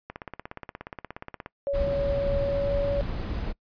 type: click train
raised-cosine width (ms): 0.5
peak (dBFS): -21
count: 24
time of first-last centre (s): 0.1-1.461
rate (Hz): 16.9
type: tone with pitch glide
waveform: sine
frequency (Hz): 561 to 564.9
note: C#5 to C#5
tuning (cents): +21 to +33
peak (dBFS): -24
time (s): 1.67-3.01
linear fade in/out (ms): 0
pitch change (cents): +12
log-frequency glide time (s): 2.47-2.76
type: noise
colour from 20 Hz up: brown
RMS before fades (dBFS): -30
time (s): 1.73-3.53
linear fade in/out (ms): 20
effects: noise-tail reverb RT60 0.1 s tail -23 dB re dry + resampled to 11025 Hz